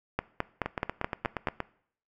two click trains, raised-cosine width 0.5 ms, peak -12 / -15 dBFS, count 7 / 9, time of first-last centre 0.19-1.472 / 0.66-1.603 s, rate 4.68 / 8.48 Hz, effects noise-tail reverb RT60 0.6 s tail -20 dB re dry

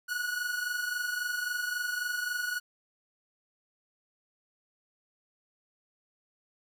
45% pulse tone pair together, 1456.3 / 1480 Hz, F#6 / F#6, -28 / 0 cents, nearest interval unison, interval 28 cents, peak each -32 / -36 dBFS, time 0.08-2.6 s, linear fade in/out 20 ms, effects none

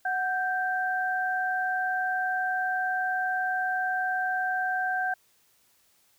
sine tone pair together, 740 / 1568 Hz, F#5 / G6, 0 / 0 cents, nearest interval octave + minor second, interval 1300 cents, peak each -28 dBFS, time 0.05-5.14 s, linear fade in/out 5 ms, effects white hiss -65 dBFS RMS until 6.18 s

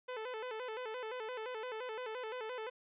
sawtooth tone with vibrato, 470 Hz, A#4, 14 cents sharp, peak -36 dBFS, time 0.08-2.7 s, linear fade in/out 10 ms, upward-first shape square, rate 5.8 Hz, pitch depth 120 cents each way, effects resampled to 8000 Hz

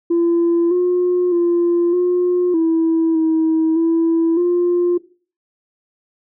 sine tone with pitch steps, 340.1 / 358.2 / 345.2 / 357.3 / 326.8 / 320.7 / 330.2 / 351.4 Hz, F4 / F4 / F4 / F4 / E4 / E4 / E4 / F4, -46 / +44 / -20 / +40 / -15 / -48 / +3 / +11 cents, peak -11 dBFS, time 0.1-4.98 s, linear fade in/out 10 ms, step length 610 ms, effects noise-tail reverb RT60 0.4 s tail -18 dB re dry + tanh soft clip ceiling -10 dBFS

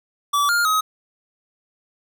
square tone with pitch steps, 1153 / 1408 / 1267 Hz, D6 / F6 / D#6, -32 / +14 / +31 cents, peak -17 dBFS, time 0.33-0.81 s, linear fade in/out 10 ms, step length 160 ms, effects none

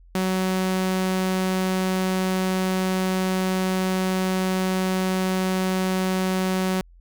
sawtooth tone, 186.9 Hz, F#3, 18 cents sharp, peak -17 dBFS, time 0.15-6.81 s, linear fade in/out 2 ms, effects added 43 Hz sine -47 dBFS peak until 7 s

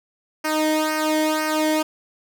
sawtooth tone with flanger, 310 Hz, D#4, 6 cents flat, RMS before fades -21 dBFS, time 0.44-1.83 s, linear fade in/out 10 ms, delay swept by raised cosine 0.27 to 0.77 ms, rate 2 Hz, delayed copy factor -0.8, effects none

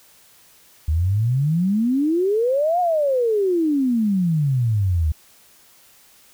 sine exponential two-way sweep, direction up then down, 74.1 to 731 to 74.1 Hz, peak -16 dBFS, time 0.88-5.12 s, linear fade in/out 5 ms, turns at 2.8 s, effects white hiss -52 dBFS RMS until 6.33 s

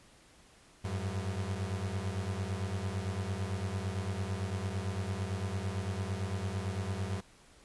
35% pulse beating tone pair, 92.5 / 101.4 Hz, F#2 / G#2, 0 / -41 cents, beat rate 8.9 Hz, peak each -34 / -35 dBFS, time 0.84-7.21 s, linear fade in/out 10 ms, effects pink hiss -60 dBFS RMS until 7.64 s + resampled to 24000 Hz

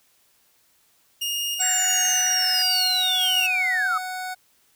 sawtooth tone with tremolo, 2842 Hz, F7, 30 cents sharp, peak -21 dBFS, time 1.21-3.47 s, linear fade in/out 10 ms, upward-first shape square, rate 1.5 Hz, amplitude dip 30%
25% pulse tone, 740 Hz, F#5, in tune, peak -25 dBFS, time 1.59-4.35 s, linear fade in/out 20 ms
sine linear sweep, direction down, 7650 to 1231 Hz, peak -20 dBFS, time 1.6-3.98 s, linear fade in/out 5 ms
white band-pass noise, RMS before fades -35 dBFS, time 1.62-2.62 s, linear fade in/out 0 ms, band 1600 to 1900 Hz, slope 96 dB/octave
effects white hiss -62 dBFS RMS until 4.75 s

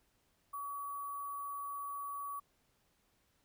sine tone with sample-and-hold, 1133 Hz, C#6, 37 cents sharp, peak -39 dBFS, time 0.53-2.4 s, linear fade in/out 10 ms, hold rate 11025 Hz, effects pink hiss -75 dBFS RMS until 3.44 s

